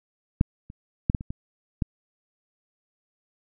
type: clicks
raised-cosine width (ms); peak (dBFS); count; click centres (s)
5; -6 / -28 / -8 / -10 / -22 / -19 / -11; 7; 0.411 / 0.701 / 1.099 / 1.148 / 1.209 / 1.305 / 1.822
effects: none